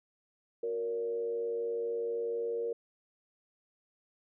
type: tone with frequency modulation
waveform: sine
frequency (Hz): 466.2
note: A#4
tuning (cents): 0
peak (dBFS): -31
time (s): 0.63-2.73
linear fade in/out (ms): 5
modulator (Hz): 104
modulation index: 0.5
effects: none